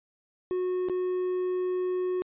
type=tone with dropouts; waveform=triangle; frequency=365.4 Hz; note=F#4; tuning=22 cents flat; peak=-24 dBFS; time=0.51-2.22 s; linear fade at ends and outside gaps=0 ms; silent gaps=0.886-0.897 s; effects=resampled to 8000 Hz